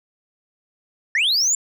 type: linear sweep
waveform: sine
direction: up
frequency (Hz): 1703 to 7320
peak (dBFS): -13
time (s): 1.15-1.55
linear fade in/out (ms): 2
effects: tanh soft clip ceiling -15 dBFS